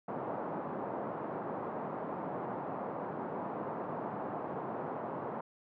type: band-pass noise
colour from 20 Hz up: white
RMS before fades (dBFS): -39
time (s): 0.08-5.41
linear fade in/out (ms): 5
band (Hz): 140 to 980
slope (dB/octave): 24
effects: none